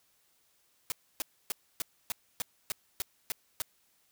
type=noise bursts; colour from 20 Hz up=white; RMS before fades=-33 dBFS; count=10; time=0.9-3.62 s; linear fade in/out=0 ms; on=20 ms; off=280 ms; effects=white hiss -70 dBFS RMS until 4.11 s